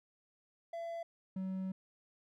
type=tone pair in turn; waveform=triangle; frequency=673 / 188.85 Hz; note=E5 / F#3; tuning=+36 / +36 cents; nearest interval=octave + minor seventh; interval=2200 cents; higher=first; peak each=-37 / -34 dBFS; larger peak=second; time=0.73-1.03 / 1.36-1.72 s; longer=second; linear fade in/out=5 ms; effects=none